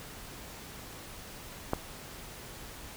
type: click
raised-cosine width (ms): 1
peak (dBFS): -13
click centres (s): 1.734
effects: pink hiss -46 dBFS RMS until 2.96 s